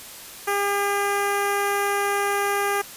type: tone with notch filter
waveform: 10% pulse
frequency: 403 Hz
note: G4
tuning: 48 cents sharp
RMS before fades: -23 dBFS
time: 0.47-2.82 s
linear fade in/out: 10 ms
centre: 4300 Hz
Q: 0.66
effects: white hiss -40 dBFS RMS until 2.96 s + resampled to 32000 Hz